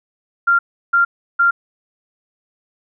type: tone bursts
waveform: sine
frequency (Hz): 1389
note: F6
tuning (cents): -10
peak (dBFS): -10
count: 3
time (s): 0.47-1.51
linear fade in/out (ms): 10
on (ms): 120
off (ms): 340
effects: none